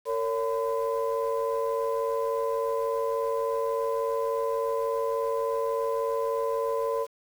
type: tone cluster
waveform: sine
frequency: 456.5 / 560 / 1013 Hz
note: A#4 / C#5 / B5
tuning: -36 / +18 / +44 cents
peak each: -27 / -29 / -31 dBFS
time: 0.05-7.07 s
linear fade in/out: 50 ms
effects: tanh soft clip ceiling -18 dBFS + 8-bit